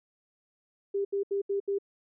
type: tone bursts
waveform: sine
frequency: 398.3 Hz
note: G4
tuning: 28 cents sharp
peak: -26 dBFS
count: 5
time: 0.94-1.786 s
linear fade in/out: 10 ms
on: 110 ms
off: 74 ms
effects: none